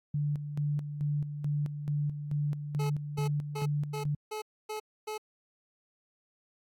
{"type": "tone with tremolo", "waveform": "sine", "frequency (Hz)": 146.7, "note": "D3", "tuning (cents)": -2, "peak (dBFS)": -27, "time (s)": [0.14, 4.15], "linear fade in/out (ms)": 5, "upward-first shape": "square", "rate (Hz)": 2.3, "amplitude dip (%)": 60}
{"type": "tone bursts", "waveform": "25% pulse", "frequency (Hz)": 429.3, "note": "A4", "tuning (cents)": -43, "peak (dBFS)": -31, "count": 7, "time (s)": [2.79, 5.18], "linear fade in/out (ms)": 10, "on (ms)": 110, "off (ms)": 270}
{"effects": ["AAC 64 kbps"]}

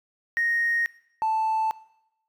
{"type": "tone pair in turn", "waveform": "triangle", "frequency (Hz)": [1864.7, 880], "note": ["A#6", "A5"], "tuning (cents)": [0, 0], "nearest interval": "octave + minor second", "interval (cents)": 1300, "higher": "first", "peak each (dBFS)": -18, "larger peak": "neither", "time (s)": [[0.37, 0.86], [1.22, 1.71]], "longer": "neither", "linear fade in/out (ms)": 0, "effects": ["noise-tail reverb RT60 0.8 s tail -22 dB re dry", "tanh soft clip ceiling -18 dBFS"]}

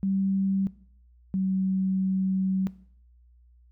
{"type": "tone pair in turn", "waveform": "sine", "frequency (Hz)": [193.7, 189.71], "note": ["G3", "F#3"], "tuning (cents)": [-20, 44], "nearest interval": "unison", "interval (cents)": 36, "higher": "first", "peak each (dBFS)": -23, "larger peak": "neither", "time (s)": [[0.03, 0.67], [1.34, 2.67]], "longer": "second", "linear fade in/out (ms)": 0, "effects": ["noise-tail reverb RT60 0.6 s tail -19 dB re dry", "added 60 Hz sine -54 dBFS peak until 3.71 s"]}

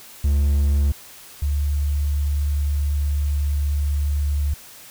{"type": "tone pair in turn", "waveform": ["triangle", "sine"], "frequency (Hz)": [71.2, 72.36], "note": ["C#2", "D2"], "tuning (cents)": [47, -25], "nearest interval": "unison", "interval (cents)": 28, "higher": "second", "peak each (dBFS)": [-13, -18], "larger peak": "first", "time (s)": [[0.24, 0.92], [1.42, 4.54]], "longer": "second", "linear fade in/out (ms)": 5, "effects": ["white hiss -43 dBFS RMS until 4.9 s"]}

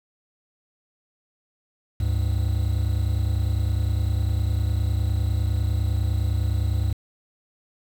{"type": "tone pair together", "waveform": "triangle", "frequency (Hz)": [71.8, 101.67], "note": ["D2", "G#2"], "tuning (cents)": [-39, -36], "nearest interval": "tritone", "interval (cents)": 603, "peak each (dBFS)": -21, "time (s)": [2, 6.93], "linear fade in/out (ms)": 5, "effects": ["7-bit"]}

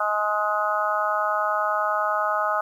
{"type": "harmonic tone", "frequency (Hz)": 210, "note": "G#3", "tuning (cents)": 19, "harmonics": [3, 4, 5, 6, 7], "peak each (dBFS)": [-27, -28, -31, -24, -30], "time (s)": [0, 2.61], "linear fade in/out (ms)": 5, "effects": ["9-bit"]}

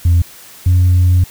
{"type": "tone pair in turn", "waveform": "sine", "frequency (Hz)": [85.7, 89.78], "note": ["F2", "F2"], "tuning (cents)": [-32, 48], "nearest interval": "minor second", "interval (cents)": 80, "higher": "second", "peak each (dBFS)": -5, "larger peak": "neither", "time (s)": [[0.05, 0.22], [0.66, 1.24]], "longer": "second", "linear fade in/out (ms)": 5, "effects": ["tanh soft clip ceiling -5 dBFS", "white hiss -38 dBFS RMS until 1.3 s"]}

